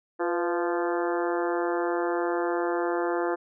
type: harmonic tone with a mistuned harmonic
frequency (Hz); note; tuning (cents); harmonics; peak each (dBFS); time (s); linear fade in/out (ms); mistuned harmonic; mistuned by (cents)
173.7; F3; -9; 2 / 3 / 4 / 5 / 6 / 7 / 8 / 9 / 10; -27 / -31 / -33 / -35 / -37 / -38 / -39 / -40 / -41; 0.19-3.36; 20; 3; -57
effects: none